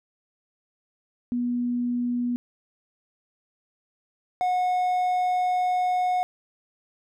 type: tone pair in turn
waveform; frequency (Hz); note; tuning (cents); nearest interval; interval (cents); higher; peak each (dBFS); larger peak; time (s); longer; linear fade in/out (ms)
sine / triangle; 243.1 / 728.5; B3 / F#5; -27 / -27; octave + perfect fifth; 1900; second; -23 / -19; second; 1.32-2.36 / 4.41-6.23; second; 0
effects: none